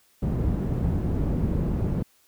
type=low-pass noise; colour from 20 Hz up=white; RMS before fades=-25 dBFS; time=0.22-2.03 s; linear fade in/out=10 ms; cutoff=180 Hz; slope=12 dB/octave; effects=white hiss -62 dBFS RMS until 2.27 s